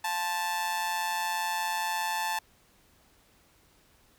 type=tone with amplitude modulation; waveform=sawtooth; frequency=879 Hz; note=A5; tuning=2 cents flat; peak=-22 dBFS; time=0.04-2.39 s; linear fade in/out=5 ms; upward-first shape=sine; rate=177 Hz; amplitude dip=60%; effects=pink hiss -63 dBFS RMS until 4.18 s